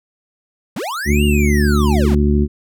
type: linear two-way sweep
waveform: square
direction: up then down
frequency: 140.3 to 2882 to 140.3 Hz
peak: -22 dBFS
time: 0.76-2.15 s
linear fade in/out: 5 ms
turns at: 1.24 s
type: harmonic tone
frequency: 72.9 Hz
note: D2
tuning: 12 cents flat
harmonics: 1 / 2 / 3 / 4 / 5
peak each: -14 / -21 / -16 / -25 / -20 dBFS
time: 1.05-2.48 s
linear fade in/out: 50 ms
effects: none